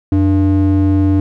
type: ring-modulated tone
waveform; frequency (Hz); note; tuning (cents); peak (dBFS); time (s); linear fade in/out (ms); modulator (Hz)
triangle; 192.5; G3; -31; -4; 0.12-1.2; 2; 102
effects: none